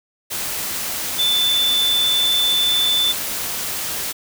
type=tone in noise; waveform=sine; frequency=3520 Hz; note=A7; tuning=in tune; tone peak=-15 dBFS; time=1.18-3.13 s; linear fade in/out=20 ms; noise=white; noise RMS=-25 dBFS; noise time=0.3-4.13 s; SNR=+7 dB; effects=none